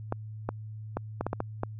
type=clicks; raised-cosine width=1 ms; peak=-15 dBFS; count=8; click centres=0.124 / 0.49 / 0.97 / 1.21 / 1.266 / 1.331 / 1.404 / 1.634 s; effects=added 108 Hz sine -38 dBFS peak until 1.79 s